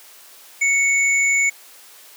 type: tone pair together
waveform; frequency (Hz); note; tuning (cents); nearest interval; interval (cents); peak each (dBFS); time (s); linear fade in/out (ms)
sine; 2217 / 7044; C#7 / A8; 0 / +1; octave + minor sixth; 2001; -15 / -23; 0.61-1.5; 10
effects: white hiss -45 dBFS RMS until 2.16 s + high-pass 400 Hz 12 dB/octave